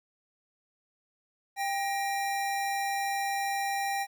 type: tone pair together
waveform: square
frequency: 792.5 / 1885 Hz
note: G5 / A#6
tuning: +19 / +19 cents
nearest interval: octave + minor third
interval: 1500 cents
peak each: -30 / -37 dBFS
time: 1.56-4.07 s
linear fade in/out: 50 ms
effects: 11-bit